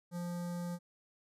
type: tone with notch filter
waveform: square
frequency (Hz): 174.61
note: F3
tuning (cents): 0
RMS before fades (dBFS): -39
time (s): 0.11-0.79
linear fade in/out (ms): 50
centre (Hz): 2700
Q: 0.69
effects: resampled to 32000 Hz